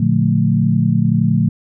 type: chord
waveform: sine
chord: Bb major seventh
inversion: none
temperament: equal with one note detuned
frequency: 116.54 / 146.83 / 178.08 / 220 Hz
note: Bb2 / D3 / F3 / A3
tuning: 0 / 0 / +34 / 0 cents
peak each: -17 dBFS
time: 0-1.49 s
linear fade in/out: 5 ms
effects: none